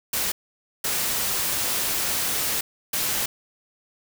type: noise bursts at uneven times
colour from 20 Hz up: white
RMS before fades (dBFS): -25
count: 3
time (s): 0.13-0.32 / 0.84-2.61 / 2.93-3.26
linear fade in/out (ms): 5
effects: none